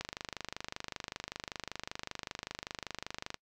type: click train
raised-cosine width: 0.2 ms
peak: -20 dBFS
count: 85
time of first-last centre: 0.01-3.343 s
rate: 25.2 Hz
effects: noise-tail reverb RT60 0.1 s tail -26 dB re dry